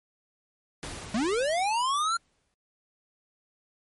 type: noise with exponential decay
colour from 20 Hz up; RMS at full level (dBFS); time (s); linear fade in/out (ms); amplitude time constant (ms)
pink; -36; 0.83-2.54; 0; 370
type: linear sweep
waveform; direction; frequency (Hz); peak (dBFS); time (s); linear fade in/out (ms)
square; up; 197.9 to 1396.9; -25; 1.14-2.17; 5
effects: MP3 48 kbps